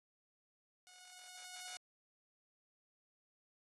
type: tone with level ramp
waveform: 5% pulse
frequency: 730 Hz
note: F#5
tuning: 24 cents flat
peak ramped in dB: -48 to -35 dBFS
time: 0.87-1.77 s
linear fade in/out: 0 ms
effects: AAC 32 kbps